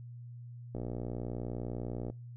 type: click train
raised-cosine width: 2 ms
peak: -25 dBFS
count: 82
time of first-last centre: 0.75-2.1 s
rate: 60 Hz
effects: noise-tail reverb RT60 0.3 s tail -26 dB re dry + added 120 Hz sine -44 dBFS peak until 2.36 s